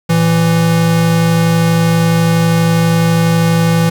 square tone pair together, 113.88 / 166.1 Hz, A#2 / E3, -40 / +13 cents, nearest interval perfect fifth, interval 653 cents, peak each -18 / -10 dBFS, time 0.09-3.9 s, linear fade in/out 10 ms, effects 7-bit

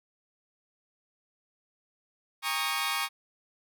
15% pulse chord, Eb dominant seventh, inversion first, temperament equal with one note detuned, 804.6 / 932.3 / 1108.7 / 1244.5 Hz, G5 / Bb5 / Db6 / Eb6, +45 / 0 / 0 / 0 cents, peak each -30 / -29 / -25 / -28 dBFS, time 2.42-3.09 s, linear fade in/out 50 ms, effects none

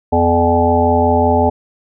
harmonic tone with a mistuned harmonic, 85.4 Hz, F2, 38 cents flat, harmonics 1 / 3 / 5 / 7 / 9 / 10, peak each -17 / -17 / -17 / -17 / -17 / -17 dBFS, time 0.12-1.5 s, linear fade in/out 10 ms, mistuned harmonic 3, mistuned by -41 cents, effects none

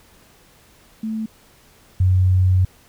sine tone pair in turn, 220 / 92.5 Hz, A3 / F#2, 0 / 0 cents, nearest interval octave + minor third, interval 1500 cents, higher first, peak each -22 / -12 dBFS, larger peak second, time 1.03-1.26 / 2-2.65 s, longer second, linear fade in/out 5 ms, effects pink hiss -52 dBFS RMS until 2.88 s

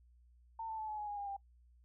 sine tone with pitch steps, 900 / 884 / 868.3 / 852.9 / 837.8 / 822.9 / 808.3 / 794 Hz, A5 / A5 / A5 / G#5 / G#5 / G#5 / G#5 / G5, +39 / +8 / -23 / +46 / +15 / -16 / -47 / +22 cents, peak -39 dBFS, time 0.59-1.366 s, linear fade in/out 5 ms, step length 97 ms, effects noise-tail reverb RT60 0.1 s tail -22 dB re dry + added 60 Hz sine -62 dBFS peak until 1.84 s

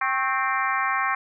harmonic tone with a mistuned harmonic, 261.6 Hz, C4, in tune, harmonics 3 / 4 / 5 / 6 / 7 / 8 / 9, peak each -30 / -25 / -30 / -30 / -29 / -32 / -34 dBFS, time 0.01-1.15 s, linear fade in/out 5 ms, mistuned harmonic 4, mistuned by +70 cents, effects none

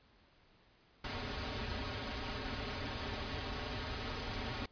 pink noise with comb filter, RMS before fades -40 dBFS, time 1.04-4.66 s, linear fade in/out 5 ms, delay 5.9 ms, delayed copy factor -0.95, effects pink hiss -67 dBFS RMS until 4.71 s + resampled to 11025 Hz

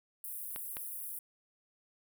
pink high-pass noise, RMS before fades -42 dBFS, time 0.24-1.19 s, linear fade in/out 2 ms, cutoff 10000 Hz, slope 48 dB/octave
clicks, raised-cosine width 0.3 ms, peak -26 / -25 dBFS, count 2, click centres 0.561 / 0.769 s
effects none

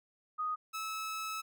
sine / sawtooth tone pair in turn, 1244.5 / 1299.8 Hz, D#6 / E6, 0 / -25 cents, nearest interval minor second, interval 75 cents, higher second, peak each -32 / -33 dBFS, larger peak first, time 0.38-0.56 / 0.73-1.42 s, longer second, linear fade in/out 20 ms, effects none

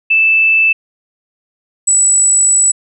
sine tone pair in turn, 2637 / 7887 Hz, E7 / B8, 0 / -3 cents, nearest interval octave + perfect fifth, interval 1897 cents, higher second, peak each -7 dBFS, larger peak neither, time 0.1-0.73 / 1.87-2.72 s, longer second, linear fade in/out 10 ms, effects none

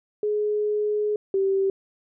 sine tone pair in turn, 420 / 388.3 Hz, G#4 / G4, +19 / -16 cents, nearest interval minor second, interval 135 cents, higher first, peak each -21 / -19 dBFS, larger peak second, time 0.23-1.16 / 1.34-1.7 s, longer first, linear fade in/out 2 ms, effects none

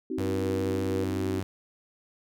sine chord, C diminished, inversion none, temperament just, 261.6 / 314 / 376.7 Hz, C4 / Eb4 / Gb4, 0 / +16 / +31 cents, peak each -33 dBFS, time 0.1-1.4 s, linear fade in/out 5 ms
sawtooth tone with pitch glide, 95.4 to 94.85 Hz, G2 to F#2, -47 to +43 cents, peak -27 dBFS, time 0.18-1.43 s, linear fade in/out 0 ms, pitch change -10 cents, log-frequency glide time 0.66-1.16 s
sine tone, 478.5 Hz, A#4, 45 cents sharp, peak -32 dBFS, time 0.2-1.04 s, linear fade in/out 2 ms
effects none

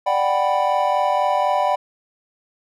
triangle chord, G major seventh, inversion second, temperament equal with one note detuned, 590.4 / 740 / 784 / 987.8 Hz, D5 / F#5 / G5 / B5, +9 / 0 / 0 / 0 cents, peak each -20 dBFS, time 0.06-1.76 s, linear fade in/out 10 ms, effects none

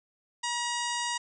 harmonic tone with a mistuned harmonic, 957 Hz, A#5, 45 cents sharp, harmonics 1 / 2 / 3 / 4 / 5 / 6 / 7 / 8 / 9, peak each -33 / -36 / -38 / -39 / -40 / -41 / -41 / -42 / -43 dBFS, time 0.43-1.18 s, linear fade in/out 10 ms, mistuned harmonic 4, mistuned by -34 cents, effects none

